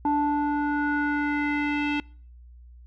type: tone with low-pass filter sweep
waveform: square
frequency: 292.6 Hz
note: D4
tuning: 6 cents flat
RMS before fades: -25 dBFS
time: 0.05-2 s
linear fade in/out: 2 ms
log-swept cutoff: 860 to 2800 Hz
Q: 3.8
effects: noise-tail reverb RT60 0.5 s tail -26 dB re dry + added 60 Hz sine -45 dBFS peak until 2.86 s